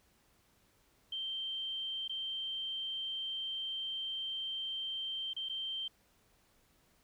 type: tone with dropouts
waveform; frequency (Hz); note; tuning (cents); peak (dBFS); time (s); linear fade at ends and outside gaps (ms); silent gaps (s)
sine; 3136; G7; 0; -36; 1.12-5.88; 5; 2.079-2.094 / 5.334-5.364 / 5.488-5.495
effects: pink hiss -70 dBFS RMS until 7.03 s